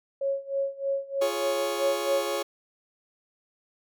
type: tone with tremolo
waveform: sine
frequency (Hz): 550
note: C#5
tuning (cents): -14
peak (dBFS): -23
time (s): 0.21-2.36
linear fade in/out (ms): 5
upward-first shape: sine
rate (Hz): 3.2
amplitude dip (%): 90
type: chord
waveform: sawtooth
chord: Db major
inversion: first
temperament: just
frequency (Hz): 346.5 / 415.8 / 554.4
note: F4 / Ab4 / Db5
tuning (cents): -14 / +2 / 0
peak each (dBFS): -30 / -28 / -26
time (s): 1.21-2.43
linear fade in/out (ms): 10
effects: none